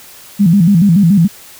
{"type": "tone with vibrato", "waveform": "sine", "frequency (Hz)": 183.6, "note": "F#3", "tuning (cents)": -13, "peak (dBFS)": -5, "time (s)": [0.39, 1.28], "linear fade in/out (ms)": 20, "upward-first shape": "square", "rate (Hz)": 7, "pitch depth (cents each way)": 170, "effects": ["white hiss -37 dBFS RMS until 1.59 s"]}